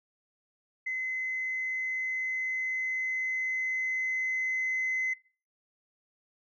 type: tone with level ramp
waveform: sine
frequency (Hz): 2044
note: C7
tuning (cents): -41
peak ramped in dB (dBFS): -29 to -25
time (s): 0.86-5.14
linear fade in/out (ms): 10
effects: noise-tail reverb RT60 0.4 s tail -24 dB re dry + tanh soft clip ceiling -24 dBFS